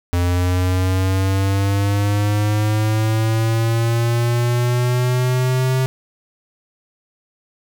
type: linear sweep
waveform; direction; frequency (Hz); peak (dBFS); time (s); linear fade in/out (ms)
square; up; 87.31 to 130.81; -16; 0.13-5.86; 0
effects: 7-bit